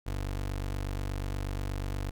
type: tone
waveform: 25% pulse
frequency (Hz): 48.34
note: G1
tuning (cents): -23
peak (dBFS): -28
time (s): 0.06-2.11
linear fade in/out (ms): 10
effects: none